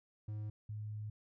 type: tone pair in turn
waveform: triangle / sine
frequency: 106.3 / 106.3 Hz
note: G#2 / G#2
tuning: +41 / +41 cents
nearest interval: unison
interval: 0 cents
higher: neither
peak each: -37 / -40 dBFS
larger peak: first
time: 0.28-0.5 / 0.69-1.1 s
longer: second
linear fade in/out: 5 ms
effects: none